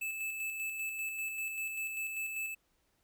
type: tone with tremolo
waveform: square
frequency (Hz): 2621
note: E7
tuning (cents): -11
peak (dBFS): -35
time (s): 0.01-2.55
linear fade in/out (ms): 10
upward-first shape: square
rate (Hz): 5.1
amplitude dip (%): 35
effects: pink hiss -75 dBFS RMS until 3.03 s